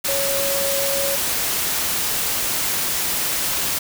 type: tone in noise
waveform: sine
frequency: 554.4 Hz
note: C#5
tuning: in tune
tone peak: -23 dBFS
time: 0.08-1.16 s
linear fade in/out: 10 ms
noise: white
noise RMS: -22 dBFS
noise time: 0.04-3.79 s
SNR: -4 dB
effects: none